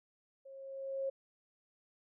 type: tone with level ramp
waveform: sine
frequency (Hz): 541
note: C#5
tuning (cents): -42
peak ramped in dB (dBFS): -50 to -32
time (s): 0.45-1.1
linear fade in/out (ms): 10
effects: none